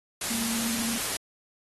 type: tone in noise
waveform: sine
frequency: 229.8 Hz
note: A#3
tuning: 25 cents flat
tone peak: -30 dBFS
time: 0.3-0.98 s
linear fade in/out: 5 ms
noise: white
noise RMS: -30 dBFS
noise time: 0.21-1.17 s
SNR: -3 dB
effects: AAC 32 kbps